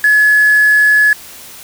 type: tone with quantisation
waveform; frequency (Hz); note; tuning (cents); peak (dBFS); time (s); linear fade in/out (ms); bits
sine; 1702; G#6; +42; -6; 0.04-1.13; 2; 4
effects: white hiss -34 dBFS RMS until 1.63 s